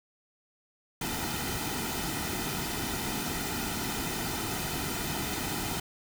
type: noise with comb filter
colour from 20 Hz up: pink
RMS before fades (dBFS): -33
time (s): 1.01-5.8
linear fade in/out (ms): 5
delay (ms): 1.8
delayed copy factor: -0.65
effects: none